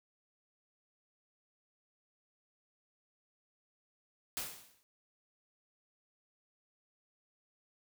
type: noise with exponential decay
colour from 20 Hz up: white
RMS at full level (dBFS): -36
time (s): 4.37-4.83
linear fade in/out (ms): 0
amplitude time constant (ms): 100
effects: none